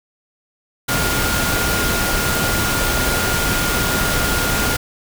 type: tone in noise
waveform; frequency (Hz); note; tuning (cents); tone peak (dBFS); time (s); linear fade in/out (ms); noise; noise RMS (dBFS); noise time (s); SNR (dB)
sine; 1417; F6; +25; -23; 0.88-4.77; 10; pink; -19; 0.88-4.77; -7
effects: none